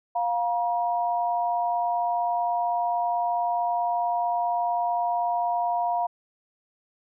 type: tone pair together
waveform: sine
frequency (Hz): 703 / 953.8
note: F5 / A#5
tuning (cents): +11 / +39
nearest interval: perfect fourth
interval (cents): 528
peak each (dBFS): -24 / -27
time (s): 0.15-6.07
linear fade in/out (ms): 10
effects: none